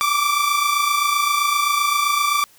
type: tone pair together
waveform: sawtooth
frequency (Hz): 1154 / 1181.7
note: D6 / D6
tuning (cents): -31 / +10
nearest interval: unison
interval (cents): 41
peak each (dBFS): -16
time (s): 0.01-2.44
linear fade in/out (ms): 0
effects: white hiss -52 dBFS RMS until 2.58 s